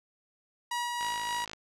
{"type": "tone with tremolo", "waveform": "sawtooth", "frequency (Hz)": 961, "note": "B5", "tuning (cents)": -48, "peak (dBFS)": -26, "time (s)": [0.71, 1.45], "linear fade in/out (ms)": 5, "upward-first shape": "sine", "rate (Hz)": 3.5, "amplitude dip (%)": 25}
{"type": "click train", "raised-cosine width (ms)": 0.2, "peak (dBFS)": -23, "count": 29, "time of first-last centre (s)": [1.01, 1.533], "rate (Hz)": 53.5}
{"effects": ["low-pass 11000 Hz 12 dB/octave"]}